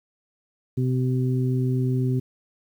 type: harmonic tone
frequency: 127.9 Hz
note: C3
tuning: 39 cents flat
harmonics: 1 / 2 / 3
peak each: -21 / -27 / -31 dBFS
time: 0.77-2.2 s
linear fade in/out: 10 ms
effects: 9-bit